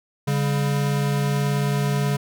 square tone pair together, 141.2 / 199.69 Hz, C#3 / G3, +32 / +32 cents, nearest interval tritone, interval 600 cents, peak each -21 / -28 dBFS, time 0.27-2.17 s, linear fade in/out 10 ms, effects none

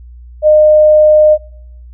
sine tone, 611 Hz, D#5, 32 cents flat, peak -3 dBFS, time 0.42-1.38 s, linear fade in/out 50 ms, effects noise-tail reverb RT60 0.7 s tail -25 dB re dry + added 60 Hz sine -31 dBFS peak until 1.93 s

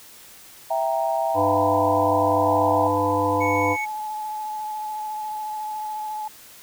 sine chord, E diminished, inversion none, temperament equal, 659.3 / 784 / 932.3 Hz, E5 / G5 / Bb5, 0 / 0 / 0 cents, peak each -23 / -25 / -27 dBFS, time 0.7-2.88 s, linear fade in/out 10 ms
harmonic tone, 100 Hz, G2, 35 cents sharp, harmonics 1 / 3 / 5 / 7 / 9 / 10, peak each -29 / -26 / -24 / -29 / -30 / -24 dBFS, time 1.34-3.77 s, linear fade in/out 50 ms
sine tone with vibrato, 855 Hz, A5, 50 cents flat, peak -27 dBFS, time 2.46-6.28 s, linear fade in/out 5 ms, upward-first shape sine, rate 14 Hz, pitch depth 16 cents each way
triangle tone, 2217 Hz, C#7, in tune, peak -24 dBFS, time 3.4-3.86 s, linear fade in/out 20 ms
effects white hiss -46 dBFS RMS until 6.62 s

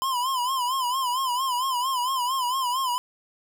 square tone with vibrato, 1021 Hz, C6, 43 cents flat, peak -24 dBFS, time 0.02-2.98 s, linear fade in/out 0 ms, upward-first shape sine, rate 4.4 Hz, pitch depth 100 cents each way, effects none

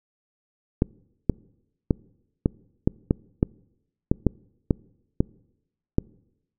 clicks, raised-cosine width 3 ms, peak -5 dBFS, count 12, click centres 0.821 / 1.297 / 1.908 / 2.459 / 2.875 / 3.109 / 3.429 / 4.115 / 4.267 / 4.708 / 5.205 / 5.984 s, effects noise-tail reverb RT60 0.9 s tail -26 dB re dry

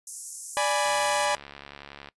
white high-pass noise, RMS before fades -35 dBFS, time 0.07-1.25 s, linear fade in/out 2 ms, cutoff 6000 Hz, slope 48 dB/octave
sawtooth chord, G# diminished, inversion second, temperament equal, 587.3 / 830.6 / 987.8 Hz, D5 / G#5 / B5, 0 / 0 / 0 cents, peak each -23 / -23 / -26 dBFS, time 0.57-1.35 s, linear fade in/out 0 ms
click train, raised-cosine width 0.3 ms, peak -25 dBFS, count 88, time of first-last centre 0.86-2.087 s, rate 70.9 Hz
effects noise-tail reverb RT60 0.1 s tail -21 dB re dry + resampled to 24000 Hz

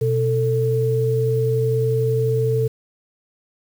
sine tone pair together, 124.05 / 444.5 Hz, B2 / A4, +8 / +18 cents, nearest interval octave + minor seventh, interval 2210 cents, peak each -19 dBFS, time 0.01-2.68 s, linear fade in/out 10 ms, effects 7-bit

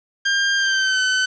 sawtooth tone with pitch glide, 1600 to 1517.2 Hz, G6 to F#6, +35 to +43 cents, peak -13 dBFS, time 0.25-1.26 s, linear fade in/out 10 ms, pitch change -92 cents, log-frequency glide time 0.56-1.01 s, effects resampled to 16000 Hz + 7-bit

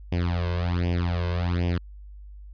sawtooth tone with flanger, 87.31 Hz, F2, in tune, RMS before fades -25 dBFS, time 0.12-1.78 s, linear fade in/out 5 ms, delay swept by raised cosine 0.36 to 1.96 ms, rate 1.3 Hz, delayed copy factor +1, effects added 50 Hz sine -40 dBFS peak until 2.53 s + resampled to 11025 Hz

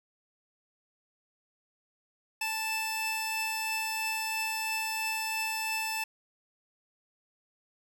sawtooth tone pair together, 880 / 2637 Hz, A5 / E7, 0 / 0 cents, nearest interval octave + perfect fifth, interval 1900 cents, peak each -31 / -29 dBFS, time 2.41-6.04 s, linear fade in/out 5 ms, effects none

